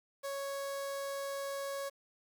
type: tone with notch filter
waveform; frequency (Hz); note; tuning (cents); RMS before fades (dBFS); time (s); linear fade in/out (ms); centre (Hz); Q
sawtooth; 554.4; C#5; 0; -39; 0.23-1.9; 20; 2600; 1.6
effects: 10-bit